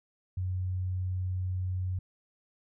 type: tone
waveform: sine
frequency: 92.1 Hz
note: F#2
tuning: 7 cents flat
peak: -29 dBFS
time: 0.37-1.99 s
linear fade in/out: 5 ms
effects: none

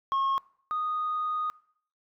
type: tone pair in turn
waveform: sine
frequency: 1085 / 1238.8 Hz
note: C#6 / D#6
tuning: -37 / -8 cents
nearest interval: major second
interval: 229 cents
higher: second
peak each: -21 / -26 dBFS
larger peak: first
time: 0.12-0.38 / 0.71-1.5 s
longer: second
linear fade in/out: 0 ms
effects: noise-tail reverb RT60 0.6 s tail -23 dB re dry + tanh soft clip ceiling -23 dBFS

